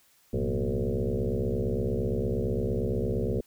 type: tone with frequency modulation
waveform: sine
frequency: 164.1 Hz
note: E3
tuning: 8 cents flat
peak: -25 dBFS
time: 0.33-3.41 s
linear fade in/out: 5 ms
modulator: 68.7 Hz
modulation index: 5.1
effects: white hiss -63 dBFS RMS until 3.46 s